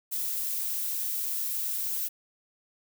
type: noise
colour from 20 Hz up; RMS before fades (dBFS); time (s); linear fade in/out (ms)
violet; -31; 0.11-2.09; 20
effects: none